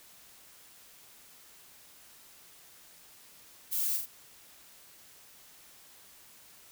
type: noise with echo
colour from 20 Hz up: violet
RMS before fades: -32 dBFS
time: 3.71-3.98 s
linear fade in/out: 20 ms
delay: 42 ms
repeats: 2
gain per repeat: -4 dB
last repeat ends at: 4.064 s
effects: white hiss -56 dBFS RMS until 6.71 s